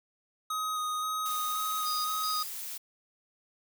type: tone with vibrato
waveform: square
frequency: 1252 Hz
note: D#6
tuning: 10 cents sharp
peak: -31 dBFS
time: 0.5-2.43 s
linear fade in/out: 5 ms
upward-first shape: square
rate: 1.9 Hz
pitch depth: 11 cents each way
type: noise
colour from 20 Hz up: blue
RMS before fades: -39 dBFS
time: 1.25-2.78 s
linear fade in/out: 10 ms
type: tone with tremolo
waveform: sine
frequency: 4902 Hz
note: D#8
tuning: 27 cents flat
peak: -34 dBFS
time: 1.85-2.49 s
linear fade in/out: 20 ms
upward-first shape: square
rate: 2.6 Hz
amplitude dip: 80%
effects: none